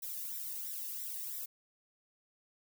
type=noise with flanger; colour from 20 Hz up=violet; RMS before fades=-41 dBFS; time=0.02-1.46 s; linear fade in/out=10 ms; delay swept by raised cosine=0.53 to 1.11 ms; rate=3 Hz; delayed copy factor=+0.75; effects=none